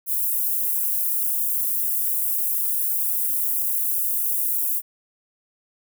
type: high-pass noise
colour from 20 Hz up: white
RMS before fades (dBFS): -23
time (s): 0.06-4.82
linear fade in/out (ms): 50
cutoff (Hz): 11000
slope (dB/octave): 24
effects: none